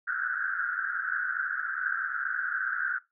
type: band-pass noise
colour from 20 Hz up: white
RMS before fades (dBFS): -31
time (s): 0.07-2.99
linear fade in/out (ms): 10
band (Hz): 1400 to 1600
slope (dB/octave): 96
effects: noise-tail reverb RT60 0.2 s tail -19 dB re dry